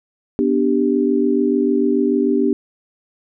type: chord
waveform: sine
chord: G major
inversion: first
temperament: equal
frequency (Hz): 246.9 / 293.7 / 392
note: B3 / D4 / G4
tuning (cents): 0 / 0 / 0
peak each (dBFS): -18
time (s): 0.39-2.53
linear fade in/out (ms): 0
effects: none